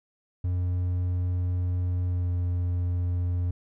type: tone with pitch glide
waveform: triangle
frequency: 89.6 to 88.52 Hz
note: F2 to F2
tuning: +45 to +24 cents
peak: -22 dBFS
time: 0.44-3.51 s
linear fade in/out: 5 ms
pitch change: -21 cents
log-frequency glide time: 2.07-2.29 s
effects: none